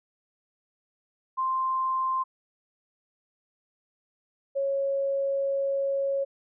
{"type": "tone pair in turn", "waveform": "sine", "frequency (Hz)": [1046.5, 550.7], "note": ["C6", "C#5"], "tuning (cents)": [0, -11], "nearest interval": "major seventh", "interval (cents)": 1111, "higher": "first", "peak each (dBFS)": -24, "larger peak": "neither", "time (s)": [[1.37, 2.24], [4.55, 6.25]], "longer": "second", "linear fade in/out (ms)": 20, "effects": []}